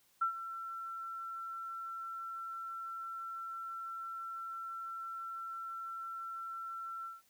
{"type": "tone with ADSR envelope", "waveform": "sine", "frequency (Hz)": 1347, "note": "E6", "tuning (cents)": 37, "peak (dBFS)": -27, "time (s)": [0.21, 7.22], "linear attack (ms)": 11, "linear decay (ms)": 100, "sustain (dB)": -13, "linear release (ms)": 170, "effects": ["white hiss -70 dBFS RMS until 7.29 s"]}